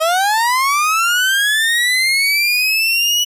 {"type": "linear sweep", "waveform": "30% pulse", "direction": "up", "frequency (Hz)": [622.3, 2955], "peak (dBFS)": -10, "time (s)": [0, 3.25], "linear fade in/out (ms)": 20, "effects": ["resampled to 32000 Hz"]}